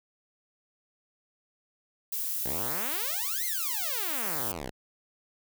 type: noise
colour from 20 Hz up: violet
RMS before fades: -32 dBFS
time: 2.12-4.52 s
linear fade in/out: 5 ms
type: exponential two-way sweep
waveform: 5% pulse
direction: up then down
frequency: 54.5 to 2158 to 54.5 Hz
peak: -24 dBFS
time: 2.44-4.71 s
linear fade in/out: 20 ms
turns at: 3.45 s
effects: none